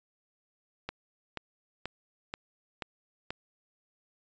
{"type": "click train", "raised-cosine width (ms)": 0.3, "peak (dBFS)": -19, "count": 6, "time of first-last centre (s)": [0.89, 3.305], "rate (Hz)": 2.07, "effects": ["resampled to 16000 Hz"]}